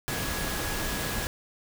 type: tone in noise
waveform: sine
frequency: 1670 Hz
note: G#6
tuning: 9 cents sharp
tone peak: -39 dBFS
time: 0.08-1.27 s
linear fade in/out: 0 ms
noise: pink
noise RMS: -31 dBFS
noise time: 0.08-1.27 s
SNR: -11 dB
effects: none